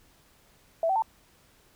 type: tone with pitch steps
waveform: sine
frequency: 659.3 / 766.1 / 890.3 Hz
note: E5 / G5 / A5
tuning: 0 / -40 / +20 cents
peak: -22 dBFS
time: 0.83-1.022 s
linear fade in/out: 2 ms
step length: 64 ms
effects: pink hiss -61 dBFS RMS until 1.75 s